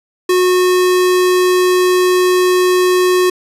square tone, 364.5 Hz, F#4, 26 cents flat, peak -10 dBFS, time 0.29-3.3 s, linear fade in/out 5 ms, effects resampled to 32000 Hz + 8-bit

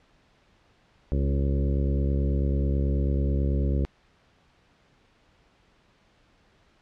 harmonic tone with a mistuned harmonic, 69.2 Hz, C#2, 2 cents flat, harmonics 1 / 2 / 3 / 4 / 5 / 6 / 7 / 8, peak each -23 / -29 / -33 / -35 / -37 / -39 / -40 / -41 dBFS, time 1.12-3.85 s, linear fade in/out 0 ms, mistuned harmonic 5, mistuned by +15 cents, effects pink hiss -62 dBFS RMS until 6.81 s + low-pass 4000 Hz 12 dB/octave

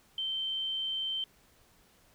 sine tone, 3111 Hz, G7, 14 cents flat, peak -31 dBFS, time 0.18-1.24 s, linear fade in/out 2 ms, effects pink hiss -64 dBFS RMS until 2.14 s

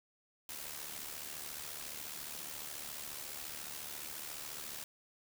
white noise with amplitude modulation, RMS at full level -42 dBFS, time 0.49-4.84 s, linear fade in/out 2 ms, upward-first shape sine, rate 74.3 Hz, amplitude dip 60%, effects none

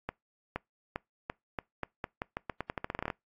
accelerating click train, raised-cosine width 0.5 ms, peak -18 dBFS, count 21, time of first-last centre 0.09-3.102 s, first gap 470 ms, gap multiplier 0.85, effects noise-tail reverb RT60 0.2 s tail -25 dB re dry + AAC 64 kbps

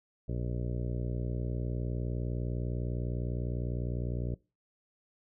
harmonic tone with a mistuned harmonic, 59.9 Hz, A#1, 48 cents sharp, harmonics 1 / 2 / 3 / 4 / 5 / 6 / 7 / 8 / 9 / 10, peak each -35 / -35 / -40 / -46 / -45 / -46 / -46 / -51 / -50 / -52 dBFS, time 0.28-4.35 s, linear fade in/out 10 ms, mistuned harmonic 10, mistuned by +35 cents, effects noise-tail reverb RT60 0.3 s tail -23 dB re dry

